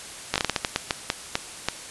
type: slowing click train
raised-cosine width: 0.2 ms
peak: -4 dBFS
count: 13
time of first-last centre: 0.34-1.686 s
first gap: 17 ms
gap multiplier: 1.31
effects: white hiss -39 dBFS RMS until 1.9 s + resampled to 24000 Hz